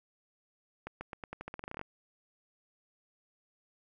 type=accelerating click train; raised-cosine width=0.5 ms; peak=-25 dBFS; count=16; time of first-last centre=0.87-1.814 s; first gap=140 ms; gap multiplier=0.87; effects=none